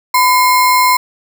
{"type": "tone with sample-and-hold", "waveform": "sine", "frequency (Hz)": 1005, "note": "B5", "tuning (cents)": 30, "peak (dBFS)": -7, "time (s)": [0.14, 0.97], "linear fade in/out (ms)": 5, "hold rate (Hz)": 3150, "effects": []}